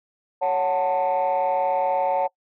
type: chord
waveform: sine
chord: F# minor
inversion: second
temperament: just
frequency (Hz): 555 / 740 / 888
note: C#5 / F#5 / A5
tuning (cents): +2 / 0 / +16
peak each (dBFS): -22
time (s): 0.41-2.28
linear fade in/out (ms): 20
effects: noise-tail reverb RT60 0.1 s tail -24 dB re dry + tanh soft clip ceiling -15 dBFS